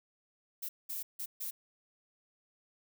violet noise bursts at uneven times, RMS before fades -39 dBFS, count 4, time 0.62-0.69 / 0.89-1.03 / 1.19-1.26 / 1.4-1.51 s, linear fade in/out 10 ms, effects none

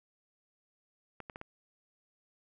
clicks, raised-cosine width 0.5 ms, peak -28 dBFS, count 4, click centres 1.203 / 1.298 / 1.359 / 1.414 s, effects none

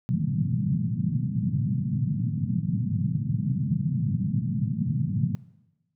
pink band-pass noise, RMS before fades -26 dBFS, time 0.09-5.35 s, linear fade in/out 0 ms, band 110 to 210 Hz, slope 48 dB/octave, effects noise-tail reverb RT60 1.0 s tail -20 dB re dry

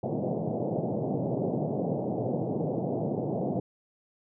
pink band-pass noise, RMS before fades -30 dBFS, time 0.03-3.6 s, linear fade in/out 5 ms, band 120 to 730 Hz, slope 48 dB/octave, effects none

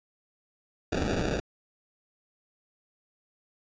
white noise with sample-and-hold, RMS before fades -29 dBFS, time 0.92-1.4 s, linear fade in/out 5 ms, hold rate 1050 Hz, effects resampled to 16000 Hz

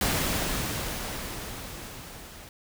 pink noise with level ramp, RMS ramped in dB -25 to -46 dBFS, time 0.01-2.49 s, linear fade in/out 2 ms, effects none

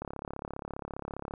click train, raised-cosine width 1 ms, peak -23 dBFS, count 47, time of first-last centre 0.02-1.338 s, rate 34.9 Hz, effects none

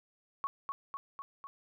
sine tone with echo, 1108.7 Hz, C#6, in tune, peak -31 dBFS, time 0.44-0.47 s, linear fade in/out 0 ms, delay 250 ms, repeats 4, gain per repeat -3 dB, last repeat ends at 1.47 s, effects none

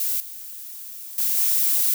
violet noise with level steps, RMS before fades -24 / -37 / -22 / -20 dBFS, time 0-1.94 s, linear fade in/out 2 ms, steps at 0.2 / 1.18 / 1.37 s, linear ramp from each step 2 ms, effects none

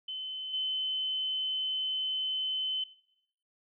sine tone with level steps, 3050 Hz, G7, 48 cents flat, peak -35 / -29 dBFS, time 0.08-2.84 s, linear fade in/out 5 ms, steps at 0.53 s, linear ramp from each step 10 ms, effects noise-tail reverb RT60 0.8 s tail -20 dB re dry

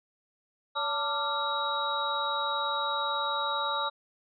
sine tone cluster, 569 / 891 / 1173 / 1384 / 3828 Hz, C#5 / A5 / D6 / F6 / A#7, +45 / +22 / -2 / -16 / +45 cents, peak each -37 / -33 / -33 / -35 / -33 dBFS, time 0.75-3.9 s, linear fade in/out 20 ms, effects none

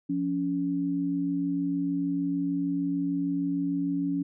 sine tone pair together, 174.61 / 281.2 Hz, F3 / C#4, 0 / +25 cents, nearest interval minor sixth, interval 825 cents, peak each -32 / -26 dBFS, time 0.09-4.23 s, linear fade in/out 10 ms, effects none

